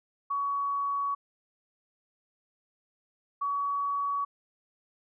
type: tone pair in turn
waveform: sine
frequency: 1125 / 1130.1 Hz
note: C#6 / C#6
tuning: +25 / +33 cents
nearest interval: unison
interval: 8 cents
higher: second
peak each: -27 dBFS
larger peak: neither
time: 0.3-1.15 / 3.41-4.25 s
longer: first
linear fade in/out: 10 ms
effects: none